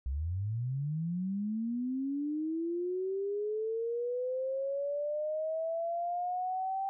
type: linear sweep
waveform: sine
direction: up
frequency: 61.6 to 783 Hz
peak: -31 dBFS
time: 0.06-6.89 s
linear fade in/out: 0 ms
effects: none